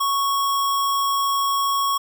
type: tone with sample-and-hold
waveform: sine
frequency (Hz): 1108.7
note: C#6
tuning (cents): 0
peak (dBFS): -18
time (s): 0-1.98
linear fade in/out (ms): 10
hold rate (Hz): 4410
effects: none

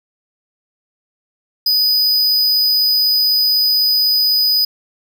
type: tone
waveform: square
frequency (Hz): 4978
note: D#8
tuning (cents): 0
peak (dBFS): -12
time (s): 1.66-4.65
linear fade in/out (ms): 5
effects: none

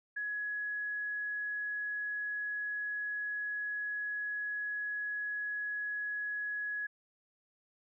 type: tone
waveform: sine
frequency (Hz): 1680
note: G#6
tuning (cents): +19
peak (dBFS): -34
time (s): 0.16-6.87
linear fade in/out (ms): 10
effects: none

